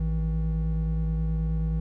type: tone pair together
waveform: triangle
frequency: 56.48 / 160 Hz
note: A1 / D#3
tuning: +46 / +49 cents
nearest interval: octave + tritone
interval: 1803 cents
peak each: -23 / -25 dBFS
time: 0-1.8 s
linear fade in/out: 5 ms
effects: tanh soft clip ceiling -15 dBFS